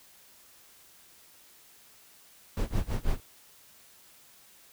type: noise with tremolo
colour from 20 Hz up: brown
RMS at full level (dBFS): -26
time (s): 2.57-3.2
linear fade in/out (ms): 0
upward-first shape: sine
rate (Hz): 6.1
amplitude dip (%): 95
effects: white hiss -57 dBFS RMS until 4.72 s